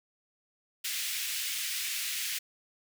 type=high-pass noise; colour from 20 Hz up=pink; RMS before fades=-34 dBFS; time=0.84-2.39 s; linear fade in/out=10 ms; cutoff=2100 Hz; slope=24 dB/octave; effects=none